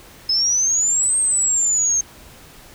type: exponential two-way sweep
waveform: sine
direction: up then down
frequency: 5130 to 8470 to 6350 Hz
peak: -15 dBFS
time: 0.29-2.01 s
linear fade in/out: 5 ms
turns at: 1.18 s
effects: pink hiss -44 dBFS RMS until 2.74 s

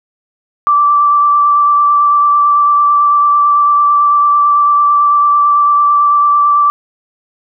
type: tone with vibrato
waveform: sine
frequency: 1167 Hz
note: D6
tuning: 11 cents flat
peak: -6 dBFS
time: 0.67-6.7 s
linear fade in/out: 0 ms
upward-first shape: sine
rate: 9 Hz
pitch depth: 12 cents each way
effects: none

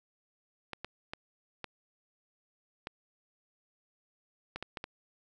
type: clicks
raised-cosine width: 0.3 ms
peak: -22 dBFS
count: 9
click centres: 0.733 / 0.846 / 1.135 / 1.643 / 2.871 / 4.56 / 4.626 / 4.772 / 4.841 s
effects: none

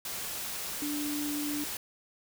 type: tone in noise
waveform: sine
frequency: 293.7 Hz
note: D4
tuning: in tune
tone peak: -32 dBFS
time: 0.82-1.64 s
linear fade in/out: 2 ms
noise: white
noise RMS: -37 dBFS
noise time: 0.05-1.77 s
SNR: +2 dB
effects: none

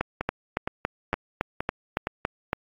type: two click trains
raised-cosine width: 0.5 ms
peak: -9 / -12 dBFS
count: 10 / 5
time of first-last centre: 0.01-2.531 / 0.21-2.07 s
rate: 3.57 / 2.15 Hz
effects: AAC 32 kbps

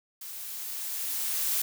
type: noise with level ramp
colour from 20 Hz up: blue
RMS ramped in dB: -41 to -27 dBFS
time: 0.21-1.62 s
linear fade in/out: 5 ms
effects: none

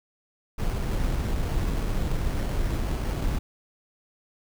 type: noise with sample-and-hold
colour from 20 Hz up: brown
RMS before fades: -26 dBFS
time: 0.58-3.39 s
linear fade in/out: 10 ms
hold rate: 3675 Hz
effects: none

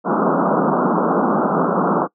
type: band-pass noise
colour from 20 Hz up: pink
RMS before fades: -17 dBFS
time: 0.04-2.08 s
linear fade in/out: 50 ms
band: 160 to 1400 Hz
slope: 96 dB/octave
effects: noise-tail reverb RT60 0.1 s tail -22 dB re dry

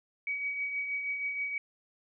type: tone with tremolo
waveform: sine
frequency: 2266 Hz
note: C#7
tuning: 37 cents sharp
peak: -29 dBFS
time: 0.27-1.58 s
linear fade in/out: 2 ms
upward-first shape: triangle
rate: 6.3 Hz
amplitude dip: 50%
effects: none

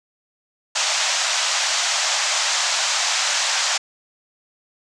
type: band-pass noise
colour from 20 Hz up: white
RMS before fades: -21 dBFS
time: 0.75-3.78 s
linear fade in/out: 10 ms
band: 610 to 7400 Hz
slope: 48 dB/octave
effects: none

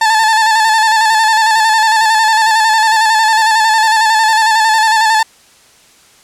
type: tone with vibrato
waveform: 30% pulse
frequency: 880 Hz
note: A5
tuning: in tune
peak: -5 dBFS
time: 0.01-5.23 s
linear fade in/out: 5 ms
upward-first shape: square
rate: 11 Hz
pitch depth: 36 cents each way
effects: white hiss -45 dBFS RMS until 6.23 s + low-pass 9000 Hz 12 dB/octave

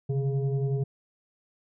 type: tone with frequency modulation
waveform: sine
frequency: 134.1 Hz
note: C3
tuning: 43 cents sharp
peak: -24 dBFS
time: 0.09-0.84 s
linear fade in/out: 10 ms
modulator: 279 Hz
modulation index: 0.75
effects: none

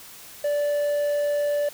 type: tone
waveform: triangle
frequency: 583 Hz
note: D5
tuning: 13 cents flat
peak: -19 dBFS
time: 0.44-1.69 s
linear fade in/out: 5 ms
effects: white hiss -44 dBFS RMS until 1.73 s

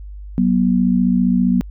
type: tone pair together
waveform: sine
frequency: 186.55 / 241.6 Hz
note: F#3 / B3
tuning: +14 / -38 cents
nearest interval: major third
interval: 448 cents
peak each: -15 dBFS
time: 0.38-1.61 s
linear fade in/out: 0 ms
effects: added 50 Hz sine -30 dBFS peak until 1.7 s

